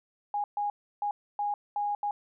sine tone bursts at uneven times, 823 Hz, G#5, 16 cents flat, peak -27 dBFS, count 6, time 0.34-0.44 / 0.57-0.7 / 1.02-1.11 / 1.39-1.54 / 1.76-1.95 / 2.03-2.11 s, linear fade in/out 2 ms, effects none

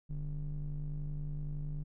triangle ring-modulated tone, 61.74 Hz, B1, in tune, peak -30 dBFS, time 0.09-1.84 s, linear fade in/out 20 ms, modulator 87.1 Hz, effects none

